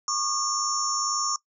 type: tone cluster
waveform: sine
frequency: 1101 / 1203 / 5540 / 6180 / 6880 Hz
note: C#6 / D6 / F8 / G8 / A8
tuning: -12 / +41 / -15 / -26 / -40 cents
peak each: -31 dBFS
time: 0.08-1.36 s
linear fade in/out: 2 ms
effects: noise-tail reverb RT60 0.1 s tail -20 dB re dry